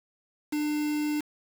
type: tone with quantisation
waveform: triangle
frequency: 299.4 Hz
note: D4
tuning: 33 cents sharp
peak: -24 dBFS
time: 0.52-1.21 s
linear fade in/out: 10 ms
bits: 6
effects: none